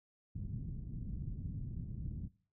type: low-pass noise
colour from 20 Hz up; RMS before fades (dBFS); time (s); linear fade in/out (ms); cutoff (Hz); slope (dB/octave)
white; -42; 0.35-2.28; 10; 170; 24
effects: noise-tail reverb RT60 0.4 s tail -19 dB re dry